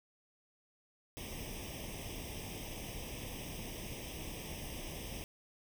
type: noise with comb filter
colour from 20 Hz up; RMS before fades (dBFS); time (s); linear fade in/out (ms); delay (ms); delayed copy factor
pink; -44; 1.17-5.24; 0; 0.35; +0.9
effects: none